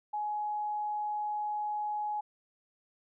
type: tone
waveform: sine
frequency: 840 Hz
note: G#5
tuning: 19 cents sharp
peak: -31 dBFS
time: 0.13-2.21 s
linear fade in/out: 10 ms
effects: none